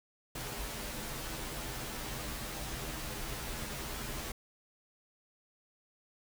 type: noise with comb filter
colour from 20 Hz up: pink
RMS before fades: -40 dBFS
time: 0.35-4.32 s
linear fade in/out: 5 ms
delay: 11 ms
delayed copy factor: -1
effects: none